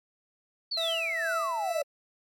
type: exponential sweep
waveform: sine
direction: down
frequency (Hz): 4600 to 554.4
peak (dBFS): -28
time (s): 0.71-1.83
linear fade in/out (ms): 10
type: tone with tremolo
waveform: 40% pulse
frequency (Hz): 659.3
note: E5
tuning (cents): 0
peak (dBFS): -29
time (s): 0.77-1.82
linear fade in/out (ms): 5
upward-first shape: sine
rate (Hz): 2.2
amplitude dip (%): 55
effects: MP3 64 kbps